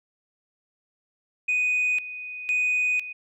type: tone with tremolo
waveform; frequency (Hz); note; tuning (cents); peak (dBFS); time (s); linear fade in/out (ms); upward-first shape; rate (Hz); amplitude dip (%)
sine; 2489; D#7; 0; -19; 1.48-3.13; 10; square; 0.99; 80
effects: tanh soft clip ceiling -18 dBFS